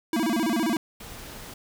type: tone with vibrato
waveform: square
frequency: 272 Hz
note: C#4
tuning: 33 cents flat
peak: -23 dBFS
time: 0.13-0.77 s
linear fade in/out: 2 ms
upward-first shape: square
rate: 15 Hz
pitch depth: 300 cents each way
type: noise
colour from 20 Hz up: pink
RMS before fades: -41 dBFS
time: 1-1.54 s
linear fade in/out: 5 ms
effects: none